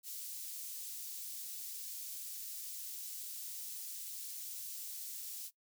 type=high-pass noise; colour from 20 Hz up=white; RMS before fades=-45 dBFS; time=0.03-5.51 s; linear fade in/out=50 ms; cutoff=5100 Hz; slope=12 dB/octave; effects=noise-tail reverb RT60 0.1 s tail -19 dB re dry